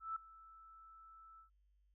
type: tone with ADSR envelope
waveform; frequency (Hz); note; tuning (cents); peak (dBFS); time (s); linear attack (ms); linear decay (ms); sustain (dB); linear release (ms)
sine; 1318.5; E6; 0; -37; 0-1.5; 160; 5; -20; 110
effects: added 50 Hz sine -70 dBFS peak until 1.94 s